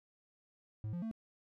triangle tone with pitch steps, 107.8 / 174.4 / 223.9 Hz, A2 / F3 / A3, -35 / -2 / +30 cents, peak -35 dBFS, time 0.84-1.113 s, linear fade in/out 0 ms, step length 91 ms, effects none

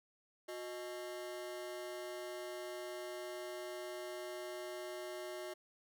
40% pulse ring-modulated tone, 491.6 Hz, B4, 8 cents flat, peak -39 dBFS, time 0.48-5.54 s, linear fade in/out 10 ms, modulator 129 Hz, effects none

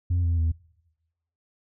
sine tone with pitch steps, 87.9 / 84.51 / 81.26 Hz, F2 / E2 / E2, +12 / +44 / -24 cents, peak -18 dBFS, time 0.1-0.52 s, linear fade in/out 10 ms, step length 140 ms, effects noise-tail reverb RT60 1.0 s tail -25 dB re dry + tanh soft clip ceiling -19 dBFS

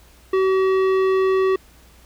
sine tone with tanh clipping, 380 Hz, F#4, 46 cents sharp, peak -17 dBFS, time 0.33-1.56 s, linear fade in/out 5 ms, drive 14 dB, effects added 60 Hz sine -50 dBFS peak until 2.05 s + pink hiss -52 dBFS RMS until 2.05 s

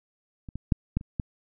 clicks, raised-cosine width 5 ms, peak -27 / -21 / -8 / -12 / -29 / -15 dBFS, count 6, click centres 0.488 / 0.556 / 0.722 / 0.97 / 1.011 / 1.198 s, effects none

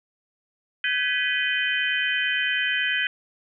sine tone cluster, 1531 / 1680 / 1974 / 2483 / 3066 Hz, G6 / G#6 / B6 / D#7 / G7, -41 / +19 / -1 / -4 / -39 cents, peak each -28 dBFS, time 0.84-3.07 s, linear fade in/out 2 ms, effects none

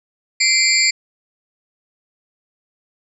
sine tone cluster, 2080 / 2340 / 4442 / 4856 / 7350 Hz, C7 / D7 / C#8 / D#8 / A#8, -11 / -7 / +3 / -43 / -25 cents, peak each -19 dBFS, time 0.4-0.91 s, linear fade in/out 10 ms, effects none

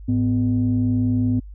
sine tone pair together, 105.66 / 251.3 Hz, G#2 / B3, +30 / +30 cents, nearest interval octave + minor third, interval 1500 cents, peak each -19 / -18 dBFS, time 0.08-1.4 s, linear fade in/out 10 ms, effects tanh soft clip ceiling -11 dBFS + added 50 Hz sine -35 dBFS peak until 1.54 s

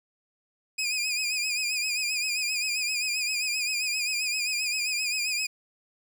20% pulse tone with vibrato, 2472 Hz, D#7, 12 cents flat, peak -21 dBFS, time 0.78-5.47 s, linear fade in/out 10 ms, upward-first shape sine, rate 7.6 Hz, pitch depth 69 cents each way, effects none

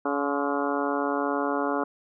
harmonic tone with a mistuned harmonic, 141.9 Hz, C#3, 41 cents sharp, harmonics 2 / 3 / 4 / 5 / 6 / 7 / 8 / 9 / 10, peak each -29 / -31 / -32 / -33 / -34 / -34 / -35 / -36 / -36 dBFS, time 0.05-1.84 s, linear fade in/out 5 ms, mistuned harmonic 7, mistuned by +70 cents, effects none

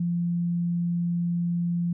sine tone, 172.6 Hz, F3, 20 cents flat, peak -23 dBFS, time 0-1.93 s, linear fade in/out 5 ms, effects none

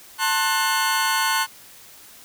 sawtooth chord, F# diminished, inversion first, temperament just, 888 / 1065.6 / 1480 Hz, A5 / C6 / F#6, +16 / +31 / 0 cents, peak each -20 dBFS, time 0.18-1.47 s, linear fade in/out 50 ms, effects white hiss -46 dBFS RMS until 2.24 s

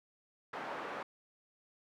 pink band-pass noise, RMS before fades -42 dBFS, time 0.53-1.03 s, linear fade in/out 5 ms, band 490 to 1500 Hz, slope 12 dB/octave, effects none

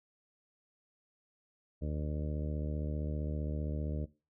harmonic tone, 75.3 Hz, D2, 44 cents sharp, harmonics 1 / 2 / 3 / 4 / 5 / 6 / 7 / 8, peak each -35 / -39 / -43 / -45 / -51 / -48 / -51 / -50 dBFS, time 1.81-4.06 s, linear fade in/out 20 ms, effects noise-tail reverb RT60 0.3 s tail -19 dB re dry

